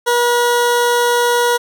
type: tone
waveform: 20% pulse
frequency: 481.1 Hz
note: B4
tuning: 45 cents flat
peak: -7 dBFS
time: 0.06-1.58 s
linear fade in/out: 20 ms
effects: none